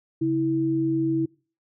sine tone pair together, 138.59 / 325.7 Hz, C#3 / E4, 0 / -21 cents, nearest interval octave + minor third, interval 1479 cents, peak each -28 / -21 dBFS, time 0.21-1.26 s, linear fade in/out 10 ms, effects noise-tail reverb RT60 0.4 s tail -25 dB re dry

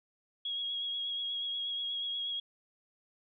sine tone with vibrato, 3306 Hz, G#7, 9 cents flat, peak -33 dBFS, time 0.45-2.4 s, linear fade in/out 5 ms, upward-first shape sine, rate 8.3 Hz, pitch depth 21 cents each way, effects none

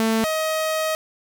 sawtooth tone pair in turn, 223.1 / 631 Hz, A3 / D#5, +24 / +24 cents, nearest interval octave + tritone, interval 1800 cents, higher second, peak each -14 / -17 dBFS, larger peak first, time 0-0.24 / 0.24-0.95 s, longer second, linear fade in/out 0 ms, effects none

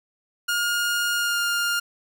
sawtooth tone with pitch glide, 1422 to 1407.3 Hz, F6 to F6, +31 to +13 cents, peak -18 dBFS, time 0.48-1.8 s, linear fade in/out 10 ms, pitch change -18 cents, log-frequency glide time 1.15-1.4 s, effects none

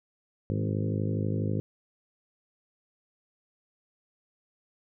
harmonic tone with a mistuned harmonic, 52.2 Hz, G#1, 10 cents sharp, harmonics 2 / 3 / 4 / 5 / 6 / 7 / 8 / 9 / 10, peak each -29 / -33 / -35 / -37 / -39 / -40 / -41 / -42 / -43 dBFS, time 0.5-1.6 s, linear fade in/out 0 ms, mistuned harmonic 4, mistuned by -33 cents, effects none

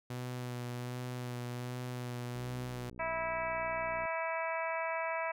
sawtooth tone with vibrato, 123.47 Hz, B2, in tune, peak -34 dBFS, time 0.1-2.9 s, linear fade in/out 5 ms, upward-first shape sine, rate 1.3 Hz, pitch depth 20 cents each way
click train, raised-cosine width 3 ms, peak -39 dBFS, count 105, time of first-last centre 2.36-4.054 s, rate 61.4 Hz
harmonic tone, 326.8 Hz, E4, 15 cents flat, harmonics 2 / 3 / 4 / 5 / 6 / 7 / 8, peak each -37 / -38 / -43 / -44 / -44 / -42 / -48 dBFS, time 2.99-5.32 s, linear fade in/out 10 ms
effects none

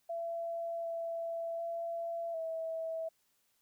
sine tone with pitch steps, 673 / 668 / 674 / 651 Hz, E5 / E5 / E5 / E5, +36 / +23 / +38 / -22 cents, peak -35 dBFS, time 0.09-3.09 s, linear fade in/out 10 ms, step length 750 ms, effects white hiss -75 dBFS RMS until 3.61 s

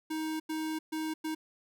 square tone bursts at uneven times, 314.6 Hz, D#4, 19 cents sharp, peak -33 dBFS, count 4, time 0.1-0.4 / 0.49-0.79 / 0.92-1.14 / 1.24-1.35 s, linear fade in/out 10 ms, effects none

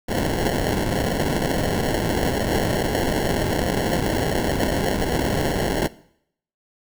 violet noise with sample-and-hold, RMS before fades -22 dBFS, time 0.08-5.88 s, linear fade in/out 10 ms, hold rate 1225 Hz, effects noise-tail reverb RT60 0.7 s tail -20 dB re dry

